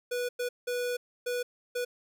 square tone bursts at uneven times, 490 Hz, B4, 14 cents flat, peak -30 dBFS, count 5, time 0.11-0.29 / 0.39-0.49 / 0.67-0.97 / 1.26-1.43 / 1.75-1.85 s, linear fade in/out 10 ms, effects 12-bit

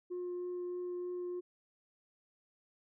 sine tone with vibrato, 356.9 Hz, F4, 38 cents sharp, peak -35 dBFS, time 0.1-1.41 s, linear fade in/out 20 ms, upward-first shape triangle, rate 3.2 Hz, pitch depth 9 cents each way, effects tanh soft clip ceiling -35 dBFS

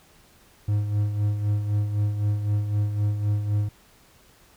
triangle tone with tremolo, 103.83 Hz, G#2, in tune, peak -17 dBFS, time 0.68-3.69 s, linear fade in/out 5 ms, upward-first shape sine, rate 3.9 Hz, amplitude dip 55%, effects pink hiss -56 dBFS RMS until 4.56 s

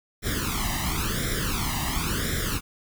pink noise with flanger, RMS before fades -27 dBFS, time 0.22-2.61 s, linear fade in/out 50 ms, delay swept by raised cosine 0.54 to 1.04 ms, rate 0.95 Hz, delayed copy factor +0.9, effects none

